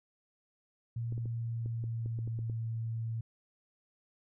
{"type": "tone with pitch glide", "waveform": "sine", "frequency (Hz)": [116.54, 113.62], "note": ["A#2", "A#2"], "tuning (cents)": [0, -44], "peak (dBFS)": -33, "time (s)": [0.96, 3.21], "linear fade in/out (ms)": 5, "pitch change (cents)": -44, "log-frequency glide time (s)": [1.09, 2.52]}
{"type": "clicks", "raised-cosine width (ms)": 3, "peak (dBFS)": -32, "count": 10, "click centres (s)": [1.124, 1.179, 1.257, 1.66, 1.84, 2.06, 2.189, 2.276, 2.39, 2.498]}
{"effects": []}